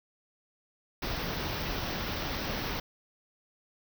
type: band-stop noise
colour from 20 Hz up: pink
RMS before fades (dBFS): -34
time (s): 1.02-2.8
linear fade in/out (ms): 5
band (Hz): 5900 to 14000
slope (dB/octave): 96
effects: none